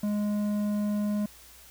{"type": "tone with low-pass filter", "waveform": "square", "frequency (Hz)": 207.7, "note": "G#3", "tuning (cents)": 0, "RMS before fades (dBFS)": -28, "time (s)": [0.03, 1.26], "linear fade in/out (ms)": 5, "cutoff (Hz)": 710, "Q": 0.54, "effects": ["added 59 Hz sine -58 dBFS peak until 1.7 s", "white hiss -52 dBFS RMS until 1.7 s"]}